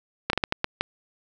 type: slowing click train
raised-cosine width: 0.3 ms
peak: -6 dBFS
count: 7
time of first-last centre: 0.3-0.81 s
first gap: 32 ms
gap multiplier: 1.39
effects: none